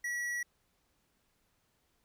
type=tone with tanh clipping; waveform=triangle; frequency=1932 Hz; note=B6; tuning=39 cents flat; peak=-35 dBFS; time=0.04-0.43 s; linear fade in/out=5 ms; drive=16 dB; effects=pink hiss -75 dBFS RMS until 2.04 s